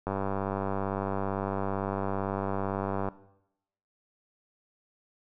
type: click train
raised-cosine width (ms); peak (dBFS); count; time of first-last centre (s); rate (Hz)
1; -17; 296; 0.07-3.086; 97.8
effects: noise-tail reverb RT60 0.8 s tail -17 dB re dry